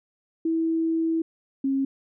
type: tone pair in turn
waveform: sine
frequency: 326.1 / 270.9 Hz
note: E4 / C#4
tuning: -19 / -40 cents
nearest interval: minor third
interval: 321 cents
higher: first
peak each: -21 dBFS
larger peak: neither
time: 0.45-1.22 / 1.64-1.85 s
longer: first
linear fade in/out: 5 ms
effects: none